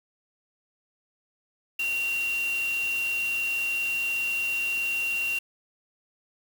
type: tone in noise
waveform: sine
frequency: 2755 Hz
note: F7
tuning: 24 cents flat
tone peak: -25 dBFS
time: 1.79-5.39 s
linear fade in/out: 5 ms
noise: white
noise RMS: -40 dBFS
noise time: 1.79-5.39 s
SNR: +12 dB
effects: none